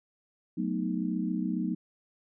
sine chord, B dominant seventh, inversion second, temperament equal, 185 / 220 / 246.9 / 311.1 Hz, F#3 / A3 / B3 / D#4, 0 / 0 / 0 / 0 cents, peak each -32 / -34 / -34 / -34 dBFS, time 0.57-1.75 s, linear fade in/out 10 ms, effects none

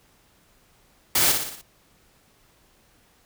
white noise with echo, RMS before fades -20 dBFS, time 1.15-1.32 s, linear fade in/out 5 ms, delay 59 ms, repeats 5, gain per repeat -5 dB, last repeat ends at 1.615 s, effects pink hiss -60 dBFS RMS until 3.25 s

